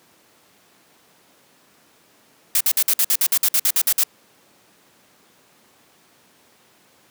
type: noise bursts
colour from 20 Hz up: blue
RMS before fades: -17 dBFS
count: 14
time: 2.55-4.036 s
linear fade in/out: 2 ms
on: 56 ms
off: 54 ms
effects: pink hiss -55 dBFS RMS until 7.1 s + high-pass 200 Hz 12 dB/octave